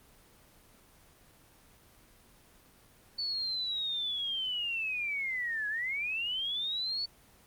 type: linear two-way sweep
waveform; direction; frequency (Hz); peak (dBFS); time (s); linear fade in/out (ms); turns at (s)
sine; down then up; 4492 to 1661.2 to 4492; -31; 3.18-7.06; 10; 5.68
effects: pink hiss -60 dBFS RMS until 7.46 s + Opus 24 kbps